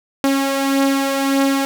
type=beating tone pair; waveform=sawtooth; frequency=273.3 / 275 Hz; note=C#4 / C#4; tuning=-24 / -14 cents; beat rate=1.7 Hz; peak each=-12 / -18 dBFS; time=0.24-1.65 s; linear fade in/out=0 ms; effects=none